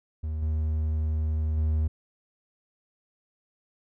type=tone with level steps; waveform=triangle; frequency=77.78 Hz; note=D#2; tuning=in tune; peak=-26 / -22 / -20 dBFS; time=0.23-1.88 s; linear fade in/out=10 ms; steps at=0.42 / 1.57 s; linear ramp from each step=5 ms; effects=none